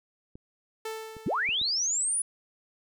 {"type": "clicks", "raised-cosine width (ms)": 3, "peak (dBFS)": -32, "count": 4, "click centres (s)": [0.355, 1.167, 1.49, 1.615]}
{"type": "tone with exponential decay", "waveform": "sawtooth", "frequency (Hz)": 441.5, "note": "A4", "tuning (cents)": 6, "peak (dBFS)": -28, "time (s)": [0.85, 1.96], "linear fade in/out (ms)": 5, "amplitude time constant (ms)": 240}
{"type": "linear sweep", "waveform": "sine", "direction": "up", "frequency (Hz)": [96.4, 10000], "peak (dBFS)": -25, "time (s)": [1.26, 2.22], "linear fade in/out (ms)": 5}
{"effects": []}